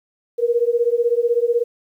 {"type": "beating tone pair", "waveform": "sine", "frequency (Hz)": [466.2, 482.2], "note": ["A#4", "B4"], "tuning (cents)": [0, -41], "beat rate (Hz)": 16, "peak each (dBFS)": -18, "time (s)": [0.38, 1.64], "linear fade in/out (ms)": 20, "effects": ["9-bit"]}